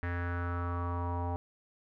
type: tone with low-pass filter sweep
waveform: square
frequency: 87.31 Hz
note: F2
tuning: in tune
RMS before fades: -34 dBFS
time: 0.03-1.36 s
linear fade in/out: 0 ms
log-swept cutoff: 1800 to 850 Hz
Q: 5.3
effects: none